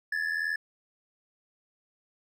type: ring-modulated tone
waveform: triangle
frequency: 1727 Hz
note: A6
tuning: 33 cents flat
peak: -23 dBFS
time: 0.12-0.56 s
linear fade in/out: 5 ms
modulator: 40.9 Hz
effects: none

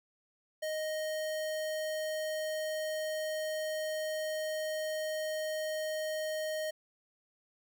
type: tone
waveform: square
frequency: 622.3 Hz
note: D#5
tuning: in tune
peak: -34 dBFS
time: 0.62-6.71 s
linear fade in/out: 10 ms
effects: none

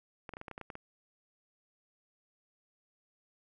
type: clicks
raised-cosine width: 0.5 ms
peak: -28 dBFS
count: 10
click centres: 0.292 / 0.337 / 0.369 / 0.414 / 0.482 / 0.513 / 0.579 / 0.613 / 0.702 / 0.754 s
effects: none

